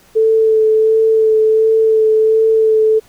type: tone with vibrato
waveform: sine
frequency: 440 Hz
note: A4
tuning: in tune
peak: -8 dBFS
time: 0.15-3 s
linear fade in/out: 20 ms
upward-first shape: sine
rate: 1.4 Hz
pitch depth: 15 cents each way
effects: pink hiss -48 dBFS RMS until 3.08 s

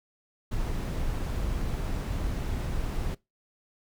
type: noise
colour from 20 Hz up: brown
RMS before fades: -30 dBFS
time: 0.51-3.15 s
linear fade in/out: 10 ms
effects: noise-tail reverb RT60 0.2 s tail -21 dB re dry

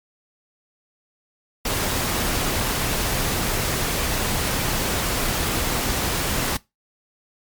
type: noise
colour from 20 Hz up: pink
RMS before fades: -23 dBFS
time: 1.65-6.57 s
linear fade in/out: 5 ms
effects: noise-tail reverb RT60 0.2 s tail -21 dB re dry + MP3 96 kbps

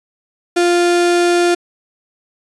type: tone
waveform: 35% pulse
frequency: 349.2 Hz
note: F4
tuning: in tune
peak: -9 dBFS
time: 0.56-1.55 s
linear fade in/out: 10 ms
effects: resampled to 24000 Hz

